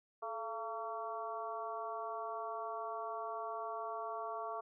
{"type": "harmonic tone with a mistuned harmonic", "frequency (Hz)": 227, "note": "A#3", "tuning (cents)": -46, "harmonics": [2, 3, 4, 5, 6], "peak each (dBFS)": [-47, -43, -47, -43, -52], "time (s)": [0.22, 4.61], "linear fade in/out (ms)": 10, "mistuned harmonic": 2, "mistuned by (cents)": -75, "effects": []}